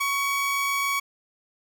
45% pulse tone pair together, 1110 / 2267 Hz, C#6 / C#7, +2 / +38 cents, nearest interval octave, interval 1236 cents, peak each -26 dBFS, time 0-1 s, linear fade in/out 10 ms, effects none

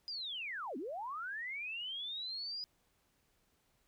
sine linear two-way sweep, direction down then up, 4978 to 233.2 to 4978 Hz, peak -39 dBFS, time 0.08-2.64 s, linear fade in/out 0 ms, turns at 0.77 s, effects pink hiss -75 dBFS RMS until 3.87 s

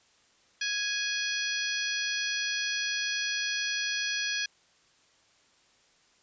harmonic tone with a mistuned harmonic, 830.6 Hz, G#5, in tune, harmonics 2 / 3 / 4 / 5 / 6 / 7, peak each -33 / -35 / -36 / -37 / -38 / -38 dBFS, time 0.61-4.46 s, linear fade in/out 5 ms, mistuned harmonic 5, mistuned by +70 cents, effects white hiss -64 dBFS RMS until 6.22 s + resampled to 16000 Hz

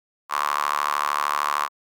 sawtooth tone with high-pass filter, 73.2 Hz, D2, 5 cents flat, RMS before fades -24 dBFS, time 0.29-1.69 s, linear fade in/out 50 ms, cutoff 1100 Hz, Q 7.3, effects none

